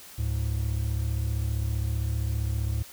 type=tone pair together; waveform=triangle; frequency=71.1 / 106.39 Hz; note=C#2 / G#2; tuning=+45 / +42 cents; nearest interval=perfect fifth; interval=697 cents; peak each=-26 dBFS; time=0.18-2.83 s; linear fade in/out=10 ms; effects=white hiss -47 dBFS RMS until 2.92 s